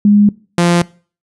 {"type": "tone pair in turn", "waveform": ["sine", "sawtooth"], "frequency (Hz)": [205.9, 173.14], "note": ["G#3", "F3"], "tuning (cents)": [-15, -15], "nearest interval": "minor third", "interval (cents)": 300, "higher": "first", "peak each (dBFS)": -5, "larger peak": "neither", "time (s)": [[0.05, 0.29], [0.58, 0.82]], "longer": "neither", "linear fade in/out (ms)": 2, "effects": ["noise-tail reverb RT60 0.4 s tail -22 dB re dry", "resampled to 24000 Hz"]}